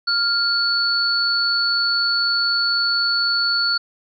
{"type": "tone pair together", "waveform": "sine", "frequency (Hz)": [1398, 4438], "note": ["F6", "C#8"], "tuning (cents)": [1, 1], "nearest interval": "octave + minor sixth", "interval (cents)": 2000, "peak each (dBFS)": [-21, -18], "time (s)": [0.07, 3.78], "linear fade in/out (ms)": 10, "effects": []}